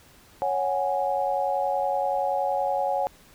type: chord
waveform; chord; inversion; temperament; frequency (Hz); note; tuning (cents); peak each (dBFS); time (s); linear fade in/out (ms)
sine; C# suspended fourth; none; equal; 554.4 / 740 / 830.6; C#5 / F#5 / G#5; 0 / 0 / 0; -27; 0.42-3.07; 0
effects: pink hiss -54 dBFS RMS until 3.34 s